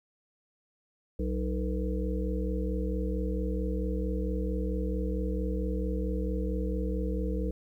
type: harmonic tone with a mistuned harmonic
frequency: 61.8 Hz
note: B1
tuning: 2 cents sharp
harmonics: 1 / 3 / 5 / 7 / 8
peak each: -30 / -35 / -37 / -38 / -39 dBFS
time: 1.19-7.51 s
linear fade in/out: 5 ms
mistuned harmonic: 7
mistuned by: +68 cents
effects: 11-bit